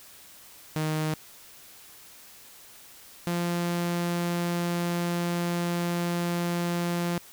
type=tone pair in turn; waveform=sawtooth; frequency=155.56 / 173.15 Hz; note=D#3 / F3; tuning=0 / -15 cents; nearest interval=major second; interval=185 cents; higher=second; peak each=-22 dBFS; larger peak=neither; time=0.76-1.14 / 3.27-7.18 s; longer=second; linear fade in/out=0 ms; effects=white hiss -50 dBFS RMS until 7.32 s